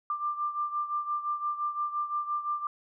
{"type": "beating tone pair", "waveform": "sine", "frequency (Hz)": [1186, 1191.8], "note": ["D6", "D6"], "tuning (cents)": [17, 25], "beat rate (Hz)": 5.8, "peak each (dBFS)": [-30, -35], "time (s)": [0.1, 2.67], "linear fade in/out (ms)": 2, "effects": []}